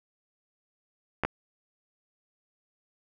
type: clicks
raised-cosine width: 0.5 ms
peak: -11 dBFS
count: 2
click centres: 1.236 / 1.25 s
effects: none